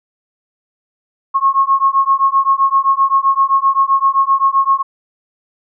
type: beating tone pair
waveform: sine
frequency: 1084 / 1091.7 Hz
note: C#6 / C#6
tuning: -39 / -27 cents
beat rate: 7.7 Hz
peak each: -13 dBFS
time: 1.34-4.83 s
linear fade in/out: 20 ms
effects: none